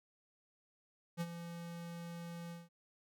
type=tone with ADSR envelope; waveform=square; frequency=170.2 Hz; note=F3; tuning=44 cents flat; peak=-35 dBFS; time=1.17-2.69 s; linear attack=39 ms; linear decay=46 ms; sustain=-10 dB; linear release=180 ms; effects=none